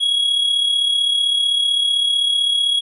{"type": "tone with amplitude modulation", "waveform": "triangle", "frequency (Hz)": 3322, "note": "G#7", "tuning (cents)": 0, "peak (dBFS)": -11, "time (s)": [0, 2.81], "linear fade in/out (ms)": 20, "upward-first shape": "sine", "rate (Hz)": 35.7, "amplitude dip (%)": 50, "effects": ["resampled to 32000 Hz"]}